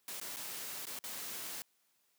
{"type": "noise with dropouts", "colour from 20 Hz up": "white", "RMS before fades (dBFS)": -43, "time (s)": [0.08, 1.62], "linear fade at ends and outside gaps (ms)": 1, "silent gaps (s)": [[0.2, 0.213], [0.362, 0.368], [0.855, 0.868], [0.989, 1.039]], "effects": ["white hiss -75 dBFS RMS until 2.18 s", "high-pass 150 Hz 12 dB/octave"]}